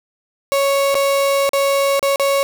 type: tone with dropouts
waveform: 35% pulse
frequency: 554.4 Hz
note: C#5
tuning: in tune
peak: -12 dBFS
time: 0.52-2.43 s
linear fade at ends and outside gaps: 0 ms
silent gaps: 0.944-0.952 / 1.492-1.533 / 1.994-2.028 / 2.159-2.197 s
effects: none